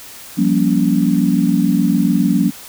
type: chord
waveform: sine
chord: G half-diminished seventh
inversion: third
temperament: just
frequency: 176.4 / 196 / 235.2 / 282.2 Hz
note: F3 / G3 / Bb3 / Db4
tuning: +18 / 0 / +16 / +31 cents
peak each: -17 dBFS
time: 0.37-2.51 s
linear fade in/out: 20 ms
effects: white hiss -36 dBFS RMS until 2.68 s